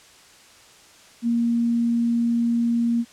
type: tone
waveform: sine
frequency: 234.5 Hz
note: A#3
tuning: 11 cents sharp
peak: -18 dBFS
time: 1.22-3.05 s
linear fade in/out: 50 ms
effects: white hiss -50 dBFS RMS until 3.12 s + low-pass 8000 Hz 12 dB/octave